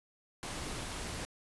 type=noise; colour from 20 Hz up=pink; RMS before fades=-40 dBFS; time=0.43-1.25 s; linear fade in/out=0 ms; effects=resampled to 24000 Hz